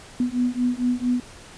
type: beating tone pair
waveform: sine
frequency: 244.8 / 249.2 Hz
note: B3 / B3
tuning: -15 / +16 cents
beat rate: 4.4 Hz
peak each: -23 dBFS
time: 0.2-1.2 s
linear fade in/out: 2 ms
effects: pink hiss -44 dBFS RMS until 1.57 s + resampled to 22050 Hz